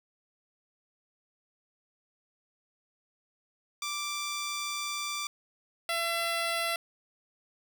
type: tone pair in turn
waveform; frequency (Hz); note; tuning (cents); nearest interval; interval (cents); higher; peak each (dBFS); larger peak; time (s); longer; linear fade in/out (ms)
10% pulse; 1174.7 / 674.6; D6 / E5; 0 / +40; minor seventh; 960; first; -24 / -20; second; 3.82-5.27 / 5.89-6.76; first; 2
effects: none